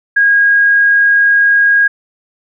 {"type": "tone", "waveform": "sine", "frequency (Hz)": 1636, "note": "G#6", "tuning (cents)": -26, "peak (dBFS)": -6, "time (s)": [0.16, 1.88], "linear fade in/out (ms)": 10, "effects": []}